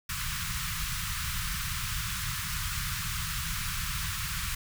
pink band-stop noise, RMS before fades -33 dBFS, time 0.09-4.55 s, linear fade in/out 5 ms, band 170 to 1100 Hz, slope 48 dB/octave, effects none

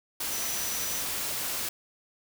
sine tone in noise, 5920 Hz, F#8, in tune, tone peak -36 dBFS, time 0.32-1.01 s, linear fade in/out 5 ms, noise white, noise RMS -32 dBFS, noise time 0.2-1.69 s, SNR -7 dB, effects none

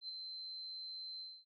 sine tone with ADSR envelope, 4092 Hz, C8, 39 cents flat, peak -40 dBFS, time 0.01-1.45 s, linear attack 77 ms, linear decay 13 ms, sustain -4 dB, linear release 250 ms, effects none

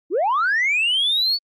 sine linear sweep, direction up, 288.7 to 4523 Hz, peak -15 dBFS, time 0.1-1.39 s, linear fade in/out 50 ms, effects tanh soft clip ceiling -14 dBFS + Opus 48 kbps

